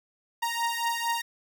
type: beating tone pair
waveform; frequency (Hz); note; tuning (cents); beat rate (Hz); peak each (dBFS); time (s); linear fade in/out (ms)
sawtooth; 930 / 934.4; A#5 / A#5; -4 / +4; 4.4; -26; 0.42-1.22; 10
effects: none